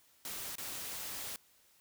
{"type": "noise with dropouts", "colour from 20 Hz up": "white", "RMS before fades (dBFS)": -42, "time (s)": [0.25, 1.36], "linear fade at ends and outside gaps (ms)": 1, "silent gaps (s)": [0.555, 0.582], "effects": ["white hiss -67 dBFS RMS until 1.8 s"]}